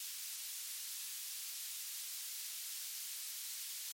pink high-pass noise, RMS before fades -45 dBFS, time 0-3.92 s, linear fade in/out 2 ms, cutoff 4200 Hz, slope 12 dB/octave, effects MP3 64 kbps

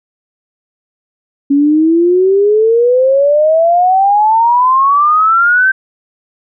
sine exponential sweep, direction up, 277.2 to 1568 Hz, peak -6 dBFS, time 1.5-5.72 s, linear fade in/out 10 ms, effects none

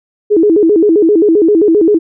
sine tone with vibrato, 370 Hz, F#4, in tune, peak -5 dBFS, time 0.3-1.99 s, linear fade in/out 20 ms, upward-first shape square, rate 7.6 Hz, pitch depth 210 cents each way, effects none

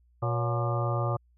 harmonic tone with a mistuned harmonic, 120 Hz, B2, 49 cents flat, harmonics 1 / 3 / 4 / 5 / 6 / 7 / 8 / 9 / 10, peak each -27 / -37 / -41 / -34 / -37 / -40 / -45 / -40 / -35 dBFS, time 0.22-1.17 s, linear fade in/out 10 ms, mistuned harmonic 5, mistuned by -95 cents, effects added 60 Hz sine -60 dBFS peak until 1.37 s

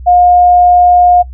sine tone, 713 Hz, F5, 36 cents sharp, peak -3 dBFS, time 0.06-1.23 s, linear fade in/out 20 ms, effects noise-tail reverb RT60 0.1 s tail -22 dB re dry + added 63 Hz sine -24 dBFS peak until 1.33 s

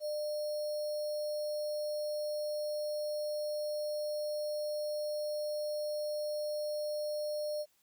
sine tone with sample-and-hold, 600 Hz, D5, 37 cents sharp, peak -33 dBFS, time 0-7.66 s, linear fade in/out 50 ms, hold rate 4900 Hz, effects white hiss -72 dBFS RMS until 7.82 s

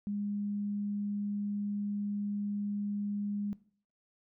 sine tone, 204.5 Hz, G#3, 26 cents flat, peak -32 dBFS, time 0.07-3.53 s, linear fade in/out 0 ms, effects noise-tail reverb RT60 0.5 s tail -19 dB re dry

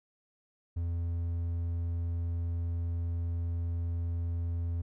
triangle tone, 85 Hz, F2, 46 cents flat, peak -28 dBFS, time 0.76-4.82 s, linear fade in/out 10 ms, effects none

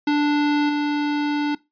square tone with level steps, 293.7 Hz, D4, in tune, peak -17 / -20 dBFS, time 0.07-1.55 s, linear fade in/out 5 ms, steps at 0.69 s, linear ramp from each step 5 ms, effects noise-tail reverb RT60 0.2 s tail -20 dB re dry + resampled to 11025 Hz

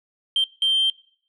sine tone bursts at uneven times, 3151 Hz, G7, 8 cents sharp, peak -15 dBFS, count 2, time 0.36-0.44 / 0.62-0.9 s, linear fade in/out 2 ms, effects noise-tail reverb RT60 0.6 s tail -22 dB re dry + tanh soft clip ceiling -14 dBFS

